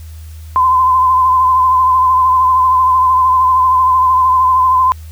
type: tone with vibrato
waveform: sine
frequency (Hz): 1026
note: C6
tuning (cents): -34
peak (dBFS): -7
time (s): 0.56-4.92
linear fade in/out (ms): 0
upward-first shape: sine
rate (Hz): 13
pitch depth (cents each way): 36
effects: added 79 Hz sine -28 dBFS peak until 5.11 s + white hiss -45 dBFS RMS until 5.11 s